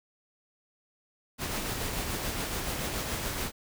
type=noise with tremolo; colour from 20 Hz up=pink; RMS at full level=-32 dBFS; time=1.38-3.52 s; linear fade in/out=50 ms; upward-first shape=sine; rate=7 Hz; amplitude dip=30%; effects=none